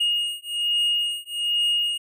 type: beating tone pair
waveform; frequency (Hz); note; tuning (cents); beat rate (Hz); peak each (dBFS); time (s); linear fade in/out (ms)
triangle; 2859 / 2860.2; F7 / F7; +40 / +41; 1.2; -23; 0-1.98; 10
effects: none